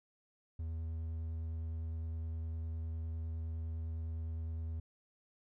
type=tone with vibrato; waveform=triangle; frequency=81 Hz; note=E2; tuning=30 cents flat; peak=-35 dBFS; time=0.59-4.8 s; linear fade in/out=5 ms; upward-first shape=square; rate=9.8 Hz; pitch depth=8 cents each way; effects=none